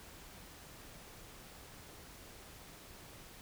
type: silence
effects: pink hiss -54 dBFS RMS until 3.41 s